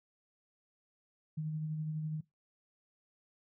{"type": "tone with tremolo", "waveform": "sine", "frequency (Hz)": 155.1, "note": "D#3", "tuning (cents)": -5, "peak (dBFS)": -33, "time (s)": [1.37, 2.21], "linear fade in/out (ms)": 10, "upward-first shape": "sine", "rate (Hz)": 12, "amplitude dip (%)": 30, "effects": ["noise-tail reverb RT60 0.2 s tail -21 dB re dry"]}